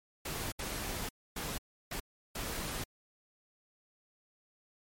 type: noise bursts at uneven times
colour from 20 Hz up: pink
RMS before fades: -38 dBFS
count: 5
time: 0.25-0.52 / 0.59-1.09 / 1.36-1.58 / 1.91-2 / 2.35-2.84 s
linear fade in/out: 5 ms
effects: MP3 64 kbps